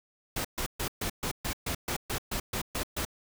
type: noise bursts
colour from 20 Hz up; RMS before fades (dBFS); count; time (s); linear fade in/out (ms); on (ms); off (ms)
pink; -32; 13; 0.36-3.051; 5; 87; 130
effects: none